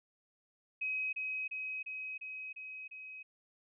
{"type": "tone with echo", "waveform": "sine", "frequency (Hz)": 2535, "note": "D#7", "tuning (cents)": 32, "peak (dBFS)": -33, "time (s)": [0.81, 1.13], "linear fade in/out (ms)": 10, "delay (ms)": 350, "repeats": 6, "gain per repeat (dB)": -2, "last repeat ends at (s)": 3.23, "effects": []}